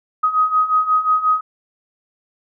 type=beating tone pair; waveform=sine; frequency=1254 / 1259.6 Hz; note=D#6 / D#6; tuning=+13 / +21 cents; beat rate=5.6 Hz; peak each=-19 / -15 dBFS; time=0.23-1.41 s; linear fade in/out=10 ms; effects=none